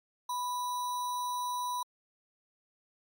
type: tone with sample-and-hold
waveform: sine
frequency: 987.8 Hz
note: B5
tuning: in tune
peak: -31 dBFS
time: 0.29-1.83 s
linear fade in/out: 5 ms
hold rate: 4900 Hz
effects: MP3 64 kbps